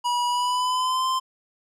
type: tone with pitch glide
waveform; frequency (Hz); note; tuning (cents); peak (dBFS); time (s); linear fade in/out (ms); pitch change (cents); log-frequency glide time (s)
square; 970 to 1039.6; B5 to C6; -31 to -11; -22; 0.04-1.2; 20; +120; 0.27-1.07
effects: low-pass 9000 Hz 12 dB/octave